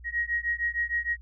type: beating tone pair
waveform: sine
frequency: 1886 / 1892.5 Hz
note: A#6 / A#6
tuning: +20 / +26 cents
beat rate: 6.5 Hz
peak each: -29 dBFS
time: 0.04-1.17 s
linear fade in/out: 50 ms
effects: added 60 Hz sine -44 dBFS peak until 1.21 s